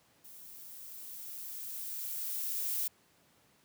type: noise with level ramp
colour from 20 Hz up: violet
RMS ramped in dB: -52 to -33 dBFS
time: 0.24-2.88 s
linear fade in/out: 10 ms
effects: pink hiss -67 dBFS RMS until 3.64 s + high-pass 100 Hz 12 dB/octave